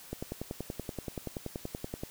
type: click train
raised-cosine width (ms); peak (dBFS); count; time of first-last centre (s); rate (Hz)
2; -22; 21; 0.13-2.035; 10.5
effects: white hiss -51 dBFS RMS until 2.1 s